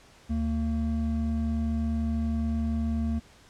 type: tone pair together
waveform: triangle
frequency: 75.8 / 227.4 Hz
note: D#2 / A#3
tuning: -45 / -43 cents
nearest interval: octave + perfect fifth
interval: 1902 cents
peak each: -26 / -25 dBFS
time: 0.29-3.2 s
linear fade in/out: 20 ms
effects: pink hiss -55 dBFS RMS until 3.49 s + low-pass 8000 Hz 12 dB/octave